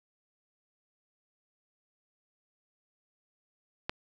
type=click; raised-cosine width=0.3 ms; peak=-15 dBFS; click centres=3.895 s; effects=none